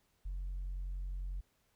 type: tone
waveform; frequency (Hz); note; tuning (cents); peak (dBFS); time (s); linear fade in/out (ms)
sine; 45.51; F#1; -28; -35; 0.25-1.41; 10
effects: tanh soft clip ceiling -35 dBFS + pink hiss -75 dBFS RMS until 1.75 s